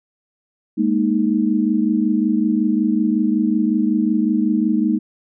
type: chord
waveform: sine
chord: Ab suspended second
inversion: none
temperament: equal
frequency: 207.7 / 233.1 / 311.1 Hz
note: Ab3 / Bb3 / Eb4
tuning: 0 / 0 / 0 cents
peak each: -19 dBFS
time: 0.77-4.99 s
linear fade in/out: 20 ms
effects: none